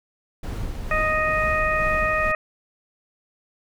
brown noise with tremolo, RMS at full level -28 dBFS, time 0.43-2.32 s, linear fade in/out 5 ms, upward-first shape sine, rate 2.2 Hz, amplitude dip 30%
harmonic tone, 622.3 Hz, D#5, in tune, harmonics 1 / 2 / 3 / 4, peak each -25 / -24 / -24 / -28 dBFS, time 0.91-2.35 s, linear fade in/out 2 ms
effects none

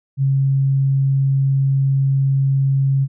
sine tone, 136.2 Hz, C#3, 30 cents flat, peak -13 dBFS, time 0.17-3.08 s, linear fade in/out 50 ms, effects none

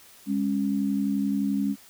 sine tone pair together, 204 / 275.6 Hz, G#3 / C#4, -31 / -10 cents, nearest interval perfect fourth, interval 521 cents, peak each -25 / -26 dBFS, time 0.26-1.76 s, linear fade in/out 50 ms, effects white hiss -52 dBFS RMS until 1.89 s

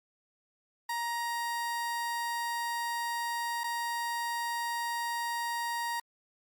30% pulse tone with dropouts, 940 Hz, A#5, 14 cents sharp, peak -29 dBFS, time 0.89-6 s, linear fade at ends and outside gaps 5 ms, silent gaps 3.636-3.64 s, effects Opus 48 kbps

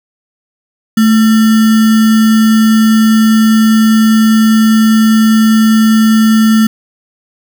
sine tone with sample-and-hold, 220 Hz, A3, in tune, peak -4 dBFS, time 0.97-6.67 s, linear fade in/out 5 ms, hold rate 1575 Hz, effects none

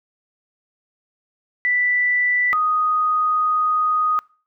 sine tone pair in turn, 1975.5 / 1244.5 Hz, B6 / D#6, 0 / 0 cents, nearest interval minor sixth, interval 800 cents, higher first, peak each -16 dBFS, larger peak neither, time 1.65-2.53 / 2.53-4.19 s, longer second, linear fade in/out 0 ms, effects noise-tail reverb RT60 0.4 s tail -25 dB re dry

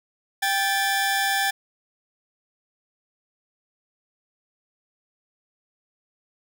sawtooth tone pair together, 786.8 / 1741 Hz, G5 / A6, +6 / -19 cents, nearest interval octave + major second, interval 1375 cents, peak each -20 dBFS, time 0.42-1.51 s, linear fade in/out 10 ms, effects none

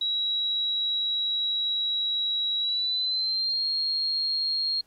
sine tone with pitch glide, 3876 to 4251 Hz, B7 to C8, -33 to +27 cents, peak -24 dBFS, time 0.01-4.81 s, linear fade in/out 5 ms, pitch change +160 cents, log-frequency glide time 2.59-3.65 s, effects pink hiss -66 dBFS RMS until 4.86 s + AAC 48 kbps

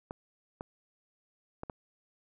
clicks, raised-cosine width 1 ms, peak -24 dBFS, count 4, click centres 0.109 / 0.609 / 1.634 / 1.698 s, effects none

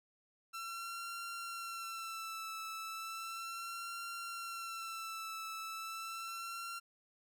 sawtooth tone with vibrato, 1344 Hz, E6, 33 cents sharp, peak -38 dBFS, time 0.53-6.8 s, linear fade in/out 20 ms, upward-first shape sine, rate 0.35 Hz, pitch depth 39 cents each way, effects none

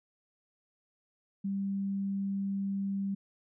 sine tone, 196.8 Hz, G3, 7 cents sharp, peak -30 dBFS, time 1.44-3.15 s, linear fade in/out 10 ms, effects none

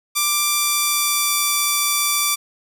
5% pulse tone with pitch glide, 1178 to 1167.8 Hz, D6 to D6, +5 to -10 cents, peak -5 dBFS, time 0.15-2.36 s, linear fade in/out 20 ms, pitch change -15 cents, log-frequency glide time 0.56-1.59 s, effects none

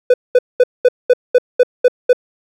triangle tone bursts, 498.5 Hz, B4, 16 cents sharp, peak -3 dBFS, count 9, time 0.1-2.131 s, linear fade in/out 5 ms, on 39 ms, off 210 ms, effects none

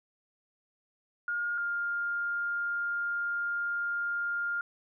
sine tone pair in turn, 1421 / 1405.5 Hz, F6 / F6, +30 / +11 cents, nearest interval unison, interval 19 cents, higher first, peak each -29 / -29 dBFS, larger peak neither, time 1.28-1.58 / 1.58-4.61 s, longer second, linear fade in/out 2 ms, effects none

